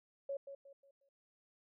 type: tone with echo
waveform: sine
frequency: 554.4 Hz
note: C#5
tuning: in tune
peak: -37 dBFS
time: 0.29-0.37 s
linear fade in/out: 5 ms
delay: 180 ms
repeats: 4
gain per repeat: -9 dB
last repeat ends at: 1.09 s
effects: none